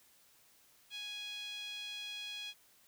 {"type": "tone with band-pass filter", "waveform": "5% pulse", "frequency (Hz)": 830.6, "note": "G#5", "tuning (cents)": 0, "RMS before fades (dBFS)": -44, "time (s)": [0.9, 2.54], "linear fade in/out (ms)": 50, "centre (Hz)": 3000, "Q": 7.9, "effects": ["white hiss -66 dBFS RMS until 2.87 s"]}